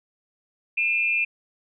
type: tone pair together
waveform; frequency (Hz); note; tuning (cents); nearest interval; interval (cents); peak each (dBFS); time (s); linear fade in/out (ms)
sine; 2420 / 2642; D#7 / E7; -49 / +3; major second; 152; -22 / -24; 0.77-1.25; 10
effects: none